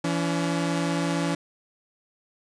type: tone pair together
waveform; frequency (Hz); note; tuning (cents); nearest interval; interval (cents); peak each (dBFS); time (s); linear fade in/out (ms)
sawtooth; 167.83 / 284.7; E3 / C#4; +31 / +46; major sixth; 915; -22 / -23; 0.04-1.35; 5
effects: resampled to 22050 Hz